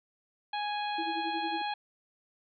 harmonic tone, 830.6 Hz, G#5, in tune, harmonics 1 / 2 / 3 / 4 / 5, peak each -32 / -41 / -42 / -42 / -44 dBFS, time 0.53-1.74 s, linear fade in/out 5 ms
sine tone with tremolo, 329.6 Hz, E4, in tune, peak -33 dBFS, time 0.98-1.62 s, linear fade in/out 5 ms, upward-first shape sine, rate 11 Hz, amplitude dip 85%
effects none

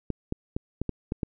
clicks, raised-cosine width 3 ms, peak -15 dBFS, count 7, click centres 0.103 / 0.324 / 0.565 / 0.816 / 0.893 / 1.121 / 1.232 s, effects none

